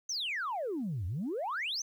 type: exponential two-way sweep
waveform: sine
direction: down then up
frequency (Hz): 6400 to 82.41 to 6400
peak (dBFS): -31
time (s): 0.09-1.82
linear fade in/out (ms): 5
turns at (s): 1.06
effects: tanh soft clip ceiling -29 dBFS + 11-bit